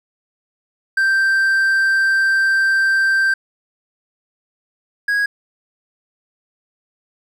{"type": "tone pair in turn", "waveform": "triangle", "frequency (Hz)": [1568, 1649.8], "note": ["G6", "G#6"], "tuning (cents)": [0, -12], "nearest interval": "minor second", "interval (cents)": 88, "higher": "second", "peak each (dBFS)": [-11, -13], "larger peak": "first", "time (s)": [[0.97, 3.34], [5.08, 5.26]], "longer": "first", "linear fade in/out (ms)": 5, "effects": []}